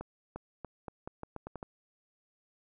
accelerating click train, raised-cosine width 1 ms, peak -26 dBFS, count 10, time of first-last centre 0.01-1.629 s, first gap 350 ms, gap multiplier 0.82, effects none

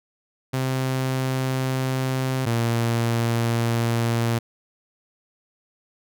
sawtooth tone pair in turn, 130.81 / 116.54 Hz, C3 / A#2, 0 / 0 cents, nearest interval major second, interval 200 cents, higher first, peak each -18 / -16 dBFS, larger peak second, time 0.53-2.46 / 2.46-4.39 s, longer neither, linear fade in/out 10 ms, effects none

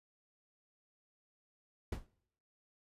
brown noise with exponential decay, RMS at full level -31 dBFS, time 1.92-2.07 s, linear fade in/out 5 ms, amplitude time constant 32 ms, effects noise-tail reverb RT60 0.7 s tail -23 dB re dry + resampled to 32000 Hz

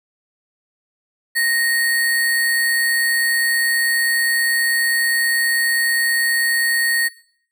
sine tone with sample-and-hold, 1864.7 Hz, A#6, in tune, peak -15 dBFS, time 1.35-7.09 s, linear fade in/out 20 ms, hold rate 6300 Hz, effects noise-tail reverb RT60 0.6 s tail -19 dB re dry

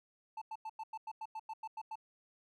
triangle tone bursts, 880 Hz, A5, in tune, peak -38 dBFS, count 12, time 0.37-1.956 s, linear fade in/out 5 ms, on 46 ms, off 94 ms, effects none

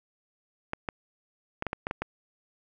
clicks, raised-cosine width 0.5 ms, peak -15 dBFS, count 8, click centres 0.734 / 0.888 / 1.624 / 1.667 / 1.731 / 1.869 / 1.911 / 2.02 s, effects none

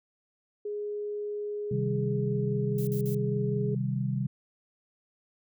sine tone, 415.3 Hz, G#4, in tune, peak -31 dBFS, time 0.65-3.75 s, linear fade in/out 5 ms
sine chord, C minor, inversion none, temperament equal, 130.81 / 155.56 / 196 Hz, C3 / Eb3 / G3, 0 / 0 / 0 cents, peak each -29 / -34 / -32 dBFS, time 1.71-4.27 s, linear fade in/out 5 ms
violet noise bursts, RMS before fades -43 dBFS, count 3, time 2.78-3.148 s, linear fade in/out 2 ms, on 92 ms, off 46 ms
effects none

